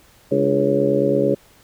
harmonic tone with a mistuned harmonic, 69 Hz, C#2, 7 cents flat, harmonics 2 / 3 / 4 / 5 / 6 / 7 / 8, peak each -26 / -25 / -22 / -25 / -20 / -26 / -20 dBFS, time 0.31-1.35 s, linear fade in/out 10 ms, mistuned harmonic 4, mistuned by +87 cents, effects pink hiss -52 dBFS RMS until 1.63 s

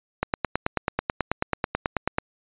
click train, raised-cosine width 0.5 ms, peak -7 dBFS, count 19, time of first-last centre 0.23-2.184 s, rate 9.21 Hz, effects resampled to 8000 Hz

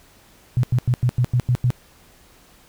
sine tone bursts, 123.47 Hz, B2, in tune, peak -14 dBFS, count 8, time 0.57-1.704 s, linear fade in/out 0 ms, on 63 ms, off 90 ms, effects pink hiss -52 dBFS RMS until 2.68 s

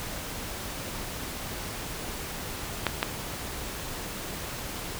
clicks, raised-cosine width 0.3 ms, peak -7 dBFS, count 2, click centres 2.867 / 3.029 s, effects pink hiss -36 dBFS RMS until 4.99 s

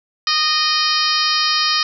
harmonic tone with a mistuned harmonic, 617 Hz, D#5, 15 cents flat, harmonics 2 / 3 / 4 / 5 / 6 / 7 / 8 / 9, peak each -21 / -25 / -26 / -24 / -26 / -22 / -20 / -24 dBFS, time 0.27-1.83 s, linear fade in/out 2 ms, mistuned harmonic 6, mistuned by +40 cents, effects none

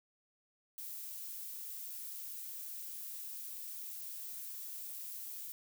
violet noise, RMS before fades -45 dBFS, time 0.78-5.52 s, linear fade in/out 0 ms, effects none

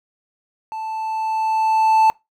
triangle tone with level ramp, 880 Hz, A5, in tune, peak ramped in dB -24 to -8 dBFS, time 0.72-2.1 s, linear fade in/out 0 ms, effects noise-tail reverb RT60 0.2 s tail -24 dB re dry

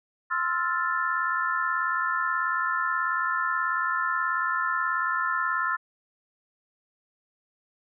sine chord, F major seventh, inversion second, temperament equal, 1046.5 / 1318.5 / 1396.9 / 1760 Hz, C6 / E6 / F6 / A6, 0 / 0 / 0 / 0 cents, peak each -30 / -29 / -29 / -30 dBFS, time 0.3-5.77 s, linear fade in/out 20 ms, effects none

